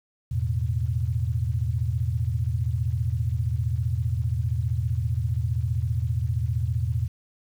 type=chord; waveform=sine; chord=E suspended fourth; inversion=none; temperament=equal with one note detuned; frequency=82.41 / 108.3 / 123.47 Hz; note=E2 / A2 / B2; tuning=0 / -27 / 0 cents; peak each=-27 dBFS; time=0.31-7.08 s; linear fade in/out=10 ms; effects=9-bit